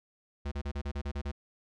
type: tone bursts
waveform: square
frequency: 71.2 Hz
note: C#2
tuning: 47 cents sharp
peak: -33 dBFS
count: 9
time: 0.45-1.317 s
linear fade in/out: 10 ms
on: 67 ms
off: 33 ms
effects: low-pass 5000 Hz 12 dB/octave